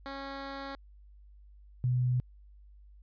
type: tone pair in turn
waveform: 10% pulse / sine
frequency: 274.5 / 125.06 Hz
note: C#4 / B2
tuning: -17 / +22 cents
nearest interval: octave + major second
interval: 1361 cents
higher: first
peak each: -30 / -25 dBFS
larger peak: second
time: 0.06-0.75 / 1.84-2.2 s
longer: first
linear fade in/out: 0 ms
effects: added 50 Hz sine -52 dBFS peak until 3.02 s + resampled to 11025 Hz